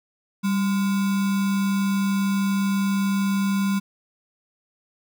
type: tone with sample-and-hold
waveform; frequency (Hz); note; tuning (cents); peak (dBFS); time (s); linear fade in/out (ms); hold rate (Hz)
sine; 196.4; G3; +4; -19; 0.43-3.8; 20; 1225
effects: none